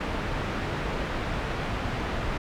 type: low-pass noise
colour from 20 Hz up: pink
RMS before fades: -30 dBFS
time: 0-2.38 s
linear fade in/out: 10 ms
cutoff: 2400 Hz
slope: 12 dB/octave
effects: none